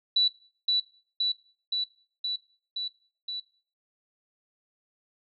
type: tone with echo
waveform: sine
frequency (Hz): 3951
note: B7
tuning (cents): 0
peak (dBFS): -19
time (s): 0.16-0.28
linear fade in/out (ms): 5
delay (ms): 520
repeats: 6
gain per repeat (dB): -2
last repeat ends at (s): 3.4
effects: noise-tail reverb RT60 0.4 s tail -17 dB re dry